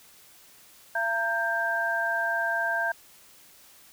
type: tone cluster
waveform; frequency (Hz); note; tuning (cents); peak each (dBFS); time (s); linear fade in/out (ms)
sine; 679 / 919 / 1581; F5 / A#5 / G6; -49 / -25 / +14; -30 / -33 / -26; 0.95-2.92; 5
effects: white hiss -54 dBFS RMS until 3.92 s